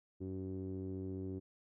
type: tone with low-pass filter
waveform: sawtooth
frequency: 94.5 Hz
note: F#2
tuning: 37 cents sharp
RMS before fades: -42 dBFS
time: 0.2-1.4 s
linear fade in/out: 20 ms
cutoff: 340 Hz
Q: 6.4
effects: none